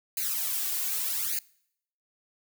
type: noise with flanger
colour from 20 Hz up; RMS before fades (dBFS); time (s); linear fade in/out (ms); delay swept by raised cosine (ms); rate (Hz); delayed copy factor
blue; -30; 0.17-1.39; 2; 0.44 to 2.84; 0.83; +0.95
effects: noise-tail reverb RT60 0.7 s tail -24 dB re dry